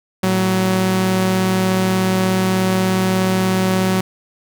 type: tone pair together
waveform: sawtooth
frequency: 111.92 / 187.2 Hz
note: A2 / F#3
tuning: +30 / +20 cents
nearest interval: major sixth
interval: 890 cents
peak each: -19 / -11 dBFS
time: 0.23-4.01 s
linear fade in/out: 5 ms
effects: none